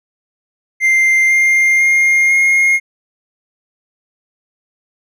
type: tone with pitch steps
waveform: triangle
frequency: 2093 / 2109 / 2125 / 2141 Hz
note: C7 / C7 / C7 / C7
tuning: 0 / +13 / +26 / +39 cents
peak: -7 dBFS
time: 0.8-2.8 s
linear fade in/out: 50 ms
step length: 500 ms
effects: none